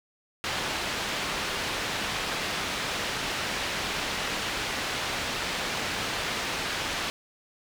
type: low-pass noise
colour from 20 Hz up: white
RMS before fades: -31 dBFS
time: 0.44-7.1 s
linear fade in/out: 0 ms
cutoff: 3500 Hz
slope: 12 dB/octave
effects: none